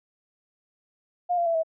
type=tone with pitch steps; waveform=sine; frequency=710 / 688.2 / 667.1 / 646.6 Hz; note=F5 / F5 / E5 / E5; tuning=+28 / -26 / +20 / -34 cents; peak=-21 dBFS; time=1.29-1.634 s; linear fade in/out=20 ms; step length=86 ms; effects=none